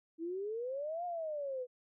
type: exponential two-way sweep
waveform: sine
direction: up then down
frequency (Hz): 318.6 to 718 to 489.7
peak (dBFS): -36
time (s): 0.18-1.67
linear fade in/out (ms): 50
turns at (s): 1.05
effects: none

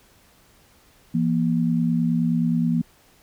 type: tone pair together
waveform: sine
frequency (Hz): 168.1 / 237.6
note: E3 / A#3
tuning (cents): +34 / +33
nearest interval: tritone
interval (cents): 599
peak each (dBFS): -21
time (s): 1.14-2.82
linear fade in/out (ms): 10
effects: pink hiss -56 dBFS RMS until 3.22 s

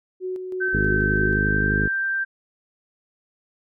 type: tone with tremolo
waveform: sine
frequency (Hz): 370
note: F#4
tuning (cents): 0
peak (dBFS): -25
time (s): 0.2-1.39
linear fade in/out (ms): 50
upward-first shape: square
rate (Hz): 3.1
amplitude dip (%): 40
type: tone with pitch glide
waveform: sine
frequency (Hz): 1543 to 1572.7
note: G6 to G6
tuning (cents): -28 to +5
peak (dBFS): -21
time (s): 0.6-2.25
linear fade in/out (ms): 20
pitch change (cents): +33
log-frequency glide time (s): 1.04-1.8
type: harmonic tone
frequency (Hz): 51.5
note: G#1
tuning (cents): -14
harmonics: 1 / 2 / 3 / 4 / 5 / 6 / 7 / 8 / 9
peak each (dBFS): -26 / -27 / -28 / -28 / -31 / -31 / -34 / -31 / -37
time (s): 0.73-1.88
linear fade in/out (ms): 10
effects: none

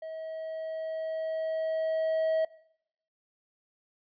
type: tone with level ramp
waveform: triangle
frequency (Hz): 640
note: D#5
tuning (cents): +49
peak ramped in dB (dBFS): -35 to -22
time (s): 0.02-2.45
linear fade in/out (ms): 5
effects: noise-tail reverb RT60 0.7 s tail -19 dB re dry + resampled to 11025 Hz

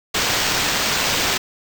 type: noise with sample-and-hold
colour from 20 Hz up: white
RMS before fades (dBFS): -20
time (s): 0.14-1.38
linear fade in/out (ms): 10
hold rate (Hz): 11025
effects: none

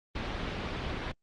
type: low-pass noise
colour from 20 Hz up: pink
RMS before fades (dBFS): -35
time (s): 0.15-1.12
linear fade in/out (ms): 5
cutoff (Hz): 4000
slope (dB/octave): 24
effects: Opus 24 kbps

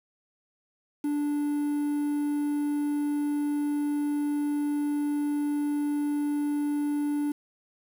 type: tone with quantisation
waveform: triangle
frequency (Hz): 292.5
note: D4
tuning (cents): -7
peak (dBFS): -23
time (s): 1.04-7.32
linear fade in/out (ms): 5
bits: 8
effects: none

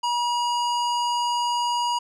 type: tone with low-pass filter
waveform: square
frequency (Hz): 960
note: B5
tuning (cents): -49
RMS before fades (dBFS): -24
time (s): 0.03-1.99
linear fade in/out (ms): 10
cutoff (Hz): 6300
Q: 1.2
effects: none

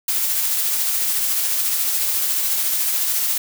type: noise with tremolo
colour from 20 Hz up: blue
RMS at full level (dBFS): -19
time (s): 0.08-3.38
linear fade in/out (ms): 5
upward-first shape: triangle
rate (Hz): 14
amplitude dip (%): 30
effects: none

